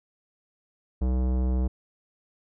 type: tone with tanh clipping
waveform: sine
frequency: 63.3 Hz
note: B1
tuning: 43 cents sharp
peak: -24 dBFS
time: 1.01-1.68 s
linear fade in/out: 10 ms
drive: 18 dB
effects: none